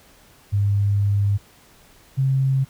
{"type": "tone pair in turn", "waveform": "sine", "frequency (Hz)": [101, 134.04], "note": ["G#2", "C3"], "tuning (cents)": [-48, 42], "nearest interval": "perfect fourth", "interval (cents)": 490, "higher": "second", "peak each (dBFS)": [-16, -16], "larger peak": "neither", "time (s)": [[0.52, 1.38], [2.17, 2.65]], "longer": "first", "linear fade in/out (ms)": 20, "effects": ["pink hiss -52 dBFS RMS until 2.69 s"]}